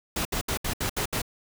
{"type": "noise bursts", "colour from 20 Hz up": "pink", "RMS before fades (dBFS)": -28, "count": 7, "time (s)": [0.16, 1.218], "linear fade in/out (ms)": 5, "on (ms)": 92, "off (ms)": 69, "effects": []}